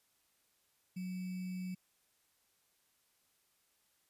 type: tone with sample-and-hold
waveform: sine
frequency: 183.6 Hz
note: F#3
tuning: 13 cents flat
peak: -38 dBFS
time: 0.96-1.75 s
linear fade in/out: 10 ms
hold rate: 2450 Hz
effects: white hiss -75 dBFS RMS until 4.09 s + resampled to 32000 Hz